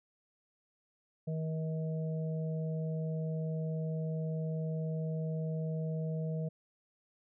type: harmonic tone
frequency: 159.1 Hz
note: D#3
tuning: 39 cents sharp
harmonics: 1 / 3 / 4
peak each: -33 / -43 / -45 dBFS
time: 1.27-6.49 s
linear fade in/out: 10 ms
effects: none